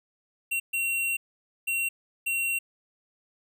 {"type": "tone bursts at uneven times", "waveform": "square", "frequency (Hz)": 2739, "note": "F7", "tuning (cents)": -34, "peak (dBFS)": -26, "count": 4, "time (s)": [[0.51, 0.6], [0.73, 1.17], [1.67, 1.89], [2.26, 2.59]], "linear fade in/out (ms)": 10, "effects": ["11-bit"]}